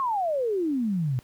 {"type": "exponential sweep", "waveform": "sine", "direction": "down", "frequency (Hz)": [1108.7, 119.3], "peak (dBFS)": -23, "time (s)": [0, 1.19], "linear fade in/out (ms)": 0, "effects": ["pink hiss -58 dBFS RMS until 1.23 s", "high-pass 60 Hz 12 dB/octave"]}